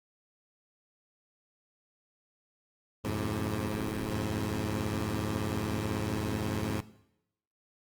15% pulse tone cluster, 74.6 / 88.8 / 106.9 / 130.6 Hz, D2 / F2 / A2 / C3, +28 / +29 / -49 / -3 cents, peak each -35 / -30 / -26 / -34 dBFS, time 3.04-6.81 s, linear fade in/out 10 ms, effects noise-tail reverb RT60 0.8 s tail -17 dB re dry + Opus 24 kbps

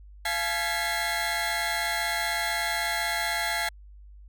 30% pulse tone cluster, 689 / 860 / 1644 / 1982 / 2137 Hz, F5 / A5 / G#6 / B6 / C7, -24 / -40 / -18 / +6 / +36 cents, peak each -30 dBFS, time 0.25-3.69 s, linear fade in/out 5 ms, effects added 50 Hz sine -45 dBFS peak until 4.28 s

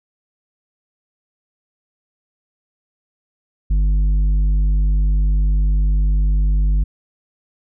sine tone with tanh clipping, 50 Hz, G1, 35 cents sharp, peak -14 dBFS, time 3.7-6.84 s, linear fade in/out 10 ms, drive 7 dB, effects none

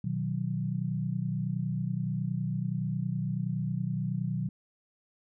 sine chord, B major, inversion none, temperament equal, 123.47 / 155.56 / 185 Hz, B2 / D#3 / F#3, 0 / 0 / 0 cents, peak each -33 dBFS, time 0.04-4.49 s, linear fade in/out 5 ms, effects none

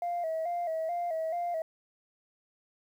sine tone with vibrato, 670 Hz, E5, 28 cents sharp, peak -28 dBFS, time 0.02-1.62 s, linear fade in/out 2 ms, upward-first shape square, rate 2.3 Hz, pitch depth 70 cents each way, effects tanh soft clip ceiling -27 dBFS + 10-bit

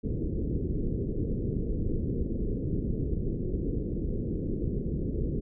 pink low-pass noise, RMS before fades -30 dBFS, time 0.03-5.41 s, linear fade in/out 20 ms, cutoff 450 Hz, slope 48 dB/octave, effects none

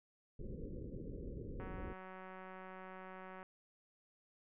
pink low-pass noise, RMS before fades -46 dBFS, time 0.39-1.93 s, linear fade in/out 5 ms, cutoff 530 Hz, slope 96 dB/octave
click train, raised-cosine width 0.5 ms, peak -36 dBFS, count 343, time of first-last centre 1.6-3.429 s, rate 187 Hz
effects low-pass 2000 Hz 12 dB/octave

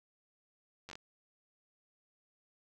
slowing click train, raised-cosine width 0.2 ms, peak -29 dBFS, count 5, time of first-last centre 0.89-0.955 s, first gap 10 ms, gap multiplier 1.33, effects none

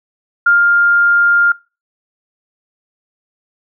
sine tone with ADSR envelope, 1403 Hz, F6, 8 cents sharp, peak -6 dBFS, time 0.46-1.52 s, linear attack 7 ms, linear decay 140 ms, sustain -2 dB, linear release 4 ms, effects noise-tail reverb RT60 0.3 s tail -23 dB re dry

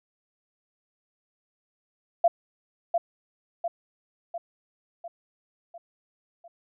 sine tone with echo, 682 Hz, F5, 41 cents flat, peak -15 dBFS, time 2.24-2.28 s, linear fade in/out 5 ms, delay 700 ms, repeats 6, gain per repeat -5 dB, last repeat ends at 6.48 s, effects none

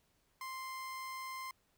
30% pulse tone, 1046.5 Hz, C6, in tune, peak -39 dBFS, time 0.41-1.51 s, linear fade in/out 2 ms, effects pink hiss -75 dBFS RMS until 1.77 s

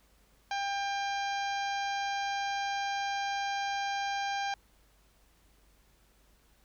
harmonic tone, 797 Hz, G5, 28 cents sharp, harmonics 1 / 2 / 3 / 4 / 5 / 6 / 7 / 8, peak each -32 / -38 / -42 / -44 / -46 / -48 / -49 / -50 dBFS, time 0.51-4.54 s, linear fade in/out 2 ms, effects added 50 Hz sine -65 dBFS peak until 6.64 s + pink hiss -67 dBFS RMS until 6.64 s

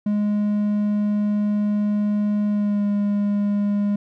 triangle tone with pitch glide, 207.8 to 204.3 Hz, G#3 to G#3, +1 to -28 cents, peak -16 dBFS, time 0.06-3.96 s, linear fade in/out 5 ms, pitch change -29 cents, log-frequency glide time 2.48-2.85 s, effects none

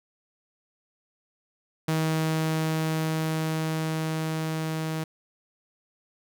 sawtooth tone with level ramp, 158.8 Hz, D#3, 36 cents sharp, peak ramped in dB -19 to -24 dBFS, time 1.88-5.04 s, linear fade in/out 5 ms, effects none

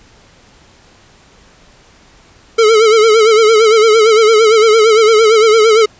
square tone with vibrato, 440 Hz, A4, in tune, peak -6 dBFS, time 2.58-5.86 s, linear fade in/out 10 ms, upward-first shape sine, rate 8.8 Hz, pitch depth 76 cents each way, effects pink hiss -45 dBFS RMS until 5.99 s + resampled to 16000 Hz

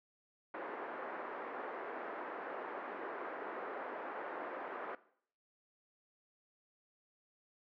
pink band-pass noise, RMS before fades -44 dBFS, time 0.54-4.95 s, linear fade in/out 2 ms, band 350 to 1700 Hz, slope 24 dB/octave, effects noise-tail reverb RT60 0.6 s tail -18 dB re dry

